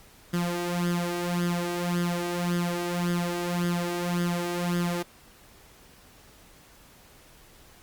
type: tone with flanger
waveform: sawtooth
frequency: 174.61 Hz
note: F3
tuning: in tune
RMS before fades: -28 dBFS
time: 0.33-5.03 s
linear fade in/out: 10 ms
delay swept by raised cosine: 0.6 to 2.6 ms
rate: 1.8 Hz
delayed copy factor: +0.7
effects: pink hiss -54 dBFS RMS until 7.82 s + Opus 48 kbps